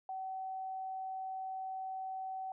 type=tone; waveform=sine; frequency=760 Hz; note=F#5; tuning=46 cents sharp; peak=-38 dBFS; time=0.09-2.52 s; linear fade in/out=2 ms; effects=none